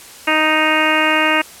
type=harmonic tone; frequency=311.1 Hz; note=D#4; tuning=in tune; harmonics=1 / 2 / 3 / 4 / 5 / 6 / 7 / 8 / 9; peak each=-21 / -21 / -21 / -21 / -21 / -21 / -21 / -21 / -21 dBFS; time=0.27-1.42 s; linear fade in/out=10 ms; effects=white hiss -38 dBFS RMS until 1.6 s + low-pass 12000 Hz 12 dB/octave